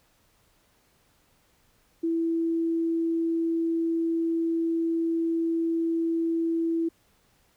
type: tone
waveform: sine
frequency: 330.6 Hz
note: E4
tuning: 5 cents sharp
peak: -23 dBFS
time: 2.03-6.89 s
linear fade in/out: 10 ms
effects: pink hiss -65 dBFS RMS until 7.56 s